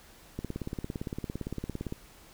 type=click train; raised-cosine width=3 ms; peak=-21 dBFS; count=28; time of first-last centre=0.39-1.924 s; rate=17.6 Hz; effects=pink hiss -55 dBFS RMS until 2.33 s